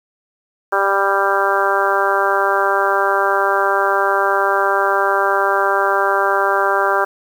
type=harmonic tone; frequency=197 Hz; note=G3; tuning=9 cents sharp; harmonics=2 / 3 / 4 / 5 / 6 / 7 / 8; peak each=-21 / -21 / -21 / -21 / -21 / -21 / -21 dBFS; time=0.72-7.05 s; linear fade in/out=10 ms; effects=7-bit